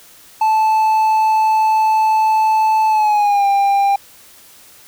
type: tone with pitch glide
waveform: triangle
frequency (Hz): 874 to 796.8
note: A5 to G5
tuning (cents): -12 to +28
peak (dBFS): -9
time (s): 0.41-3.96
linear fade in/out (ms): 5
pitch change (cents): -160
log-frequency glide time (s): 2.88-3.46
effects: white hiss -44 dBFS RMS until 4.87 s